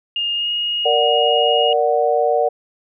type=tone with pitch glide; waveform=sine; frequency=2831 to 2869 Hz; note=F7 to F7; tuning=+23 to +46 cents; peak=-18 dBFS; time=0.16-1.73 s; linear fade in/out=2 ms; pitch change=+23 cents; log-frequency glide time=0.34-0.5 s
type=chord; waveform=sine; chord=Bb augmented; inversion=none; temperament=equal; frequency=466.2 / 587.3 / 740 Hz; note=Bb4 / D5 / F#5; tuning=0 / 0 / 0 cents; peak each=-18 dBFS; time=0.85-2.49 s; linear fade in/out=10 ms
effects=none